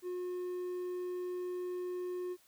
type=tone; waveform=triangle; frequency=360 Hz; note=F#4; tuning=47 cents flat; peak=-34 dBFS; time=0.02-2.37 s; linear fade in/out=50 ms; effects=white hiss -66 dBFS RMS until 2.47 s